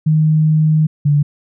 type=tone pair in turn; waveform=sine; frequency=155.56 / 145.85 Hz; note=D#3 / D3; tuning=0 / -12 cents; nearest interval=minor second; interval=112 cents; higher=first; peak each=-9 dBFS; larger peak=neither; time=0.06-0.87 / 1.05-1.23 s; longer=first; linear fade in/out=10 ms; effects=none